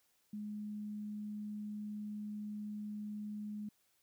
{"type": "tone", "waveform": "sine", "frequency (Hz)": 209.6, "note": "G#3", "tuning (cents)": 16, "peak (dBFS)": -40, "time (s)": [0.33, 3.69], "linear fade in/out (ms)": 5, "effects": ["white hiss -75 dBFS RMS until 4.02 s"]}